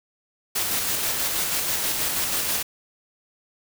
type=noise with tremolo; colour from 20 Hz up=white; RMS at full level=-24 dBFS; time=0.55-2.63 s; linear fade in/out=10 ms; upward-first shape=square; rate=6.2 Hz; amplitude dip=25%; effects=none